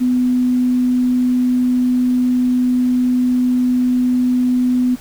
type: tone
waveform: sine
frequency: 250 Hz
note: B3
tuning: 21 cents sharp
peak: -12 dBFS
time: 0-4.96 s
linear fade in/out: 20 ms
effects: pink hiss -40 dBFS RMS until 5 s